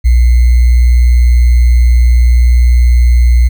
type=tone with sample-and-hold; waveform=sine; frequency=60.3 Hz; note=B1; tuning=41 cents flat; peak=-3 dBFS; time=0.04-3.49 s; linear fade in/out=20 ms; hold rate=2100 Hz; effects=none